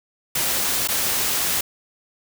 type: noise with dropouts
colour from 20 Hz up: white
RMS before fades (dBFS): -22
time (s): 0.35-1.61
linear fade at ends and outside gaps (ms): 5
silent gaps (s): 0.875-0.885
effects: none